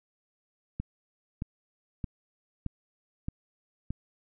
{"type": "click train", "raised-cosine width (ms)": 5, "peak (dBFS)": -20, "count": 6, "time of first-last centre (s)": [0.8, 3.906], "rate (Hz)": 1.61, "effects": []}